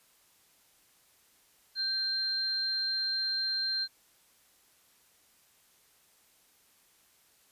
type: tone pair together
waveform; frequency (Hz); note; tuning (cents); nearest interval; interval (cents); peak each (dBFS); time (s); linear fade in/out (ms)
sine; 1568 / 4168; G6 / C8; 0 / -7; octave + perfect fourth; 1693; -39 / -29; 1.75-3.88; 50
effects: white hiss -65 dBFS RMS until 7.51 s + resampled to 32000 Hz